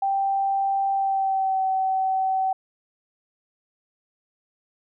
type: tone with pitch glide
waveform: sine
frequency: 784 to 762.1 Hz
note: G5 to G5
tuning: 0 to -49 cents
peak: -20 dBFS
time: 0.02-2.53 s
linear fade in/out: 5 ms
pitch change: -49 cents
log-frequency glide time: 0.93-1.63 s
effects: none